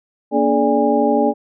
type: tone cluster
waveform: sine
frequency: 236.6 / 288.9 / 426.8 / 584 / 814 Hz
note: A#3 / D4 / G#4 / D5 / G#5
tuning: +26 / -28 / +47 / -10 / -35 cents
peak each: -19 dBFS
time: 0.31-1.34 s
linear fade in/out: 50 ms
effects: none